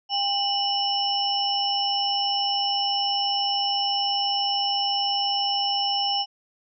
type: tone cluster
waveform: sine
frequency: 801 / 2953 / 5360 Hz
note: G5 / F#7 / E8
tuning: +37 / -4 / +28 cents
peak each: -26 dBFS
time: 0.09-6.26 s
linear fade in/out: 50 ms
effects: none